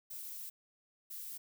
violet noise bursts at uneven times, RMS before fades -45 dBFS, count 2, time 0.1-0.5 / 1.1-1.38 s, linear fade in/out 10 ms, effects none

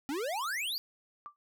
square exponential sweep, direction up, 261.6 to 4846 Hz, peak -33 dBFS, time 0.09-0.78 s, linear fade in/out 0 ms
sine tone with exponential decay, 1174.7 Hz, D6, in tune, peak -37 dBFS, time 1.26-1.36 s, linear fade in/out 0 ms, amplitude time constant 20 ms
effects none

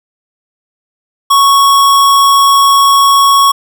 square tone, 1108.7 Hz, C#6, in tune, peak -5 dBFS, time 1.3-3.52 s, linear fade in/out 10 ms, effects none

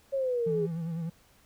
sine linear sweep, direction down, 554.4 to 399.4 Hz, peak -26 dBFS, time 0.12-0.67 s, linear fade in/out 20 ms
triangle tone with vibrato, 165.7 Hz, E3, 9 cents sharp, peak -29 dBFS, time 0.46-1.1 s, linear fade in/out 10 ms, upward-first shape sine, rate 9.9 Hz, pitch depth 55 cents each way
effects pink hiss -62 dBFS RMS until 1.45 s

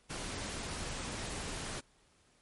pink noise, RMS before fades -40 dBFS, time 0.09-1.81 s, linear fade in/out 20 ms, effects pink hiss -68 dBFS RMS until 2.41 s + MP3 48 kbps

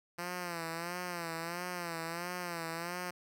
5% pulse tone with vibrato, 171.7 Hz, F3, 29 cents flat, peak -26 dBFS, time 0.18-3.11 s, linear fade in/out 10 ms, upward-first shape sine, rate 1.5 Hz, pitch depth 82 cents each way, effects none

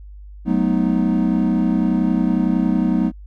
triangle chord, B dominant seventh, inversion second, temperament equal with one note detuned, 185 / 215.7 / 246.9 / 311.1 Hz, F#3 / A3 / B3 / D#4, 0 / -34 / 0 / 0 cents, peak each -18 / -19 / -18 / -20 dBFS, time 0.45-3.12 s, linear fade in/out 50 ms, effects added 50 Hz sine -35 dBFS peak until 3.26 s

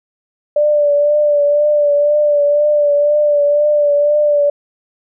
sine tone with vibrato, 587.3 Hz, D5, in tune, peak -9 dBFS, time 0.56-4.5 s, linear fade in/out 5 ms, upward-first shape triangle, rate 2 Hz, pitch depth 36 cents each way, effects none

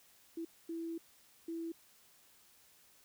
sine tone bursts at uneven times, 331.2 Hz, E4, 8 cents sharp, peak -38 dBFS, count 3, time 0.37-0.45 / 0.69-0.98 / 1.48-1.72 s, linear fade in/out 5 ms, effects white hiss -65 dBFS RMS until 3.04 s

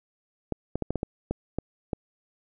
clicks, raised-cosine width 2 ms, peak -14 dBFS, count 9, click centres 0.523 / 0.756 / 0.823 / 0.906 / 0.957 / 1.031 / 1.31 / 1.586 / 1.932 s, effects none

